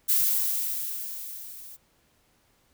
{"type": "noise with level ramp", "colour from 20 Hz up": "violet", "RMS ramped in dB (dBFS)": [-21, -45], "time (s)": [0.08, 1.77], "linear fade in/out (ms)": 20, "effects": ["pink hiss -66 dBFS RMS until 2.73 s"]}